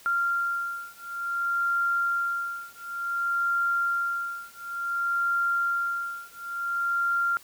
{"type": "beating tone pair", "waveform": "sine", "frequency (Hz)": [1387, 1387.56], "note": ["F6", "F6"], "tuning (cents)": [-12, -12], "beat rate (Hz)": 0.56, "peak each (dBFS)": -28, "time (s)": [0.06, 7.37], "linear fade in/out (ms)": 0, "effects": ["white hiss -52 dBFS RMS until 7.43 s"]}